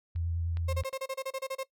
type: tone with vibrato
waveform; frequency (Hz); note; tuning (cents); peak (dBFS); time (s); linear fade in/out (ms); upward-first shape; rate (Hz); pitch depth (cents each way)
sine; 84; E2; +33; -29; 0.15-0.83; 10; sine; 9.8; 23
type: clicks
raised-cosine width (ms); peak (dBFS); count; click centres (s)
0.3; -39 / -30 / -37 / -32 / -32; 5; 0.16 / 0.571 / 0.724 / 0.837 / 0.93
type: tone bursts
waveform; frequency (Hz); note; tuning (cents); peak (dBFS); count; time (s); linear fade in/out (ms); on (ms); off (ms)
35% pulse; 533; C5; +32; -30; 12; 0.68-1.635; 10; 53; 29
effects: noise-tail reverb RT60 0.1 s tail -20 dB re dry